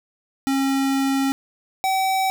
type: tone pair in turn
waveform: square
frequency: 271.3 / 765.1 Hz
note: C#4 / G5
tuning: -37 / -42 cents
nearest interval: octave + tritone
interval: 1795 cents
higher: second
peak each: -19 dBFS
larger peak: neither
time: 0.47-1.32 / 1.84-2.3 s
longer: first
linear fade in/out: 0 ms
effects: none